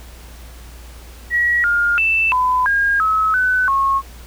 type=tone with pitch steps; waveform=sine; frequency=1917 / 1414 / 2654 / 1007 / 1622 / 1288 / 1505 / 1090 Hz; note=A#6 / F6 / E7 / B5 / G#6 / E6 / F#6 / C#6; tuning=+48 / +21 / +11 / +33 / -41 / -41 / +29 / -29 cents; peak=-13 dBFS; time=1.3-4.02 s; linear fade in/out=50 ms; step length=340 ms; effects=added 59 Hz sine -36 dBFS peak until 4.26 s + pink hiss -43 dBFS RMS until 4.26 s